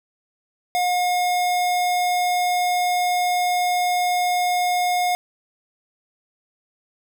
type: tone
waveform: square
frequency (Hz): 718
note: F5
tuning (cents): +48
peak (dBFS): -19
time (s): 0.75-5.15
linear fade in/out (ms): 0
effects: none